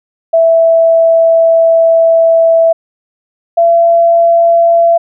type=tone pair in turn; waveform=sine; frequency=659.3 / 675.9 Hz; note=E5 / E5; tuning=0 / +43 cents; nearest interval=unison; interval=43 cents; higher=second; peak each=-4 dBFS; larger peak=neither; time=0.33-2.73 / 3.57-4.98 s; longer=first; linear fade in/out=10 ms; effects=none